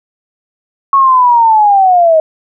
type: linear sweep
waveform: sine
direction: down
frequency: 1108.7 to 622.3 Hz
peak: -4 dBFS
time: 0.93-2.2 s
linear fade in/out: 2 ms
effects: none